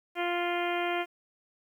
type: harmonic tone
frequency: 349.2 Hz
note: F4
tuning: in tune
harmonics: 1 / 2 / 3 / 4 / 5 / 6 / 7 / 8 / 9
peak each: -32 / -32 / -39 / -38 / -41 / -38 / -39 / -44 / -43 dBFS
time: 0.15-1.06 s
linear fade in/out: 50 ms
effects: 10-bit